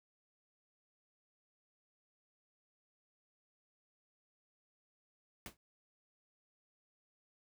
pink noise with exponential decay, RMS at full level -42 dBFS, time 5.46-5.57 s, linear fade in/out 1 ms, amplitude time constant 22 ms, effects none

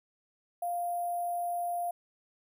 sine tone with sample-and-hold, 698.5 Hz, F5, in tune, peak -30 dBFS, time 0.62-1.91 s, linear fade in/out 5 ms, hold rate 11025 Hz, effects none

